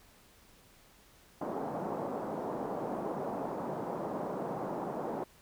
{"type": "band-pass noise", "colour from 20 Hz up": "white", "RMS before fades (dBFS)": -37, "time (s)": [1.41, 5.24], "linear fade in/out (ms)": 5, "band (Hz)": [150, 850], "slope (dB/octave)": 24, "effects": ["pink hiss -61 dBFS RMS until 5.41 s"]}